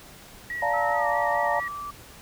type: tone with vibrato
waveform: sine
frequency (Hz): 1893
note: A#6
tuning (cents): +26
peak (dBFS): -29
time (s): 0.5-1.68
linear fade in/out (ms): 2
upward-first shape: sine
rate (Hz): 4.7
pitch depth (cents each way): 40
type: chord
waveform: sine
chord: Bb major seventh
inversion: first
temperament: just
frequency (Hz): 582.7 / 699.2 / 874.1 / 932.3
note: D5 / F5 / A5 / Bb5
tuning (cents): -14 / +2 / -12 / 0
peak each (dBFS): -28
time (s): 0.62-1.6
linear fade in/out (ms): 5
type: tone with pitch glide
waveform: sine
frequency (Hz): 1298 to 1163.1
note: E6 to D6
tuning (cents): -27 to -17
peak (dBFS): -32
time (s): 0.73-1.91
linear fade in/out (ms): 10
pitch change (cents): -190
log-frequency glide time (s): 0.93-1.07
effects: pink hiss -47 dBFS RMS until 2.21 s